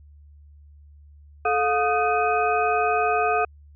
sine tone cluster, 434.2 / 714 / 1242 / 1524 / 2517 Hz, A4 / F5 / D#6 / G6 / D#7, -23 / +38 / -3 / -49 / +19 cents, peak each -25 / -22 / -25 / -31 / -29 dBFS, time 1.45-3.45 s, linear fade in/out 5 ms, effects added 73 Hz sine -46 dBFS peak until 3.75 s

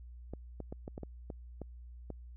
clicks, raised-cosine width 2 ms, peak -28 dBFS, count 9, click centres 0.336 / 0.603 / 0.725 / 0.879 / 0.979 / 1.033 / 1.302 / 1.617 / 2.103 s, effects added 60 Hz sine -47 dBFS peak until 2.36 s

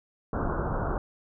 pink low-pass noise, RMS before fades -29 dBFS, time 0.33-0.98 s, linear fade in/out 2 ms, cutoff 1500 Hz, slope 96 dB/octave, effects none

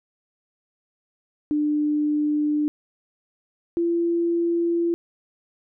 sine tone pair in turn, 298.4 / 340.1 Hz, D4 / F4, +28 / -46 cents, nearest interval major second, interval 226 cents, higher second, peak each -19 dBFS, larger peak neither, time 1.51-2.68 / 3.77-4.94 s, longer neither, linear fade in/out 0 ms, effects none

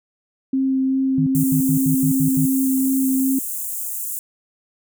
sine tone with vibrato, 265.2 Hz, C4, 23 cents sharp, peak -16 dBFS, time 0.53-3.39 s, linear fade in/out 5 ms, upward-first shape sine, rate 2.6 Hz, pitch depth 9 cents each way
sine tone bursts, 155.56 Hz, D#3, in tune, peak -18 dBFS, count 8, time 1.18-2.456 s, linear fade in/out 2 ms, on 86 ms, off 84 ms
white high-pass noise, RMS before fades -27 dBFS, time 1.35-4.19 s, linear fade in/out 0 ms, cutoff 7100 Hz, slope 48 dB/octave
effects none

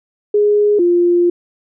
sine tone pair in turn, 415.3 / 349.2 Hz, G#4 / F4, 0 / 0 cents, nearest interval minor third, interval 300 cents, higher first, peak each -9 dBFS, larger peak neither, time 0.34-0.79 / 0.79-1.3 s, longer second, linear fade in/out 5 ms, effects none

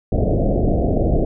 pink low-pass noise, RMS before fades -17 dBFS, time 0.12-1.25 s, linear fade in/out 2 ms, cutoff 710 Hz, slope 96 dB/octave, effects none

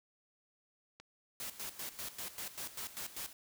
click, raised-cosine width 0.2 ms, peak -34 dBFS, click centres 1 s
white noise with tremolo, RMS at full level -42 dBFS, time 1.4-3.33 s, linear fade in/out 2 ms, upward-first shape square, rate 5.1 Hz, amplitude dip 75%
effects none

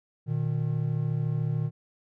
triangle tone pair together, 119.9 / 153.69 Hz, A#2 / D#3, +49 / -21 cents, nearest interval major third, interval 430 cents, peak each -26 dBFS, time 0.26-1.71 s, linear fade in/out 50 ms, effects none

